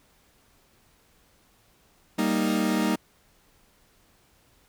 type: chord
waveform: 40% pulse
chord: Eb major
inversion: first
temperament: equal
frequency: 196 / 233.1 / 311.1 Hz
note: G3 / Bb3 / Eb4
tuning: 0 / 0 / 0 cents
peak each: -26 dBFS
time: 2.18-2.96 s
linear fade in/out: 10 ms
effects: pink hiss -62 dBFS RMS until 4.68 s